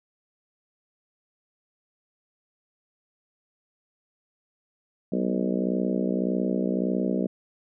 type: harmonic tone with a mistuned harmonic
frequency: 61.74 Hz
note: B1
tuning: in tune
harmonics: 3 / 4 / 5 / 6 / 7 / 8 / 9 / 10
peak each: -27 / -29 / -31 / -33 / -34 / -35 / -36 / -37 dBFS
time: 5.12-7.27 s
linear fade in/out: 5 ms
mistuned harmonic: 3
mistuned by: +65 cents
effects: none